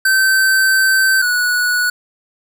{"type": "tone pair in turn", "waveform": "square", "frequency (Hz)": [1545, 1469.4], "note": ["G6", "F#6"], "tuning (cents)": [-26, -12], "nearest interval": "minor second", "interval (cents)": 86, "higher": "first", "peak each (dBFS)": [-11, -14], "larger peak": "first", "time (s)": [[0.05, 1.22], [1.22, 1.9]], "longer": "first", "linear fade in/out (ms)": 5, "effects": []}